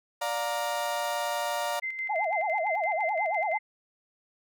35% pulse chord, Bb major, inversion first, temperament equal with one note detuned, 587.3 / 706.2 / 932.3 Hz, D5 / F5 / Bb5, 0 / +19 / 0 cents, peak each -31 dBFS, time 0.21-1.8 s, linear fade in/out 10 ms
sine tone with tremolo, 2075 Hz, C7, 15 cents flat, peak -29 dBFS, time 1.82-3.59 s, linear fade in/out 20 ms, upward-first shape square, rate 5.9 Hz, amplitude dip 50%
sine tone with vibrato, 740 Hz, F#5, in tune, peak -26 dBFS, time 2.09-3.58 s, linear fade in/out 10 ms, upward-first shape sine, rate 9 Hz, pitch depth 280 cents each way
effects none

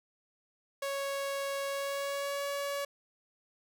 sawtooth tone with pitch glide, 554.4 to 564.7 Hz, C#5 to C#5, 0 to +32 cents, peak -29 dBFS, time 0.82-2.85 s, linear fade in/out 5 ms, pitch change +32 cents, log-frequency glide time 1.66-2.46 s, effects none

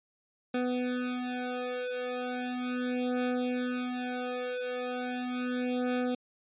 25% pulse beating tone pair, 249 / 249.37 Hz, B3 / B3, +14 / +17 cents, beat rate 0.37 Hz, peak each -30 dBFS, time 0.54-6.15 s, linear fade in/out 5 ms, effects resampled to 8000 Hz

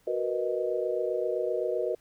sine chord, B major seventh, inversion second, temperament equal, 370 / 466.2 / 493.9 / 622.3 Hz, F#4 / A#4 / B4 / D#5, 0 / 0 / 0 / 0 cents, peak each -32 dBFS, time 0.07-1.95 s, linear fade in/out 5 ms, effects pink hiss -65 dBFS RMS until 2 s

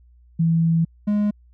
sine / triangle tone pair in turn, 164.81 / 207.6 Hz, E3 / G#3, 0 / 0 cents, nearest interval major third, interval 400 cents, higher second, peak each -15 dBFS, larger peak neither, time 0.39-0.85 / 1.07-1.31 s, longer first, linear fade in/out 10 ms, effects added 60 Hz sine -49 dBFS peak until 1.53 s

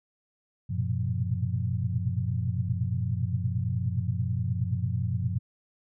sine tone cluster, 93.4 / 112.2 / 121.6 / 129.5 / 174.3 Hz, F#2 / A2 / B2 / C3 / F3, +17 / +34 / -26 / -17 / -3 cents, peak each -30 / -32 / -31 / -35 / -35 dBFS, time 0.69-5.39 s, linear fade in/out 20 ms, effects none

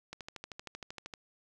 click train, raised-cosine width 0.2 ms, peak -25 dBFS, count 14, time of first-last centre 0.13-1.138 s, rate 12.9 Hz, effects 11-bit

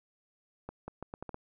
accelerating click train, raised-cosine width 1 ms, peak -26 dBFS, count 7, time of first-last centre 0.69-1.344 s, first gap 190 ms, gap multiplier 0.77, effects none

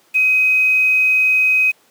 sine tone with quantisation, 2522 Hz, D#7, 23 cents sharp, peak -11 dBFS, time 0.14-1.72 s, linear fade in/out 20 ms, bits 6, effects pink hiss -54 dBFS RMS until 1.9 s + high-pass 300 Hz 12 dB/octave

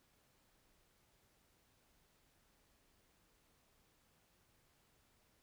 silence, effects pink hiss -74 dBFS RMS until 5.42 s

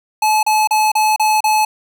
square tone bursts, 860 Hz, A5, 40 cents flat, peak -12 dBFS, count 6, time 0.22-1.65 s, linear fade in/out 5 ms, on 210 ms, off 34 ms, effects none

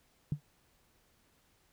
sine tone with exponential decay, 146.83 Hz, D3, in tune, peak -25 dBFS, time 0.32-0.41 s, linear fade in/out 2 ms, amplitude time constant 18 ms, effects pink hiss -70 dBFS RMS until 1.72 s

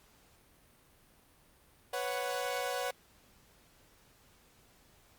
sawtooth chord, B suspended second, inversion none, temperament equal with one note detuned, 496.7 / 554.4 / 740 Hz, B4 / C#5 / F#5, +10 / 0 / 0 cents, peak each -34 dBFS, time 1.93-2.91 s, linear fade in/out 5 ms, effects pink hiss -64 dBFS RMS until 5.18 s + Opus 48 kbps

